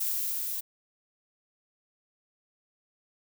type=noise with level ramp; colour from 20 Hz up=violet; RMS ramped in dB=-29 to -34 dBFS; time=0-0.61 s; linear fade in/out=10 ms; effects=none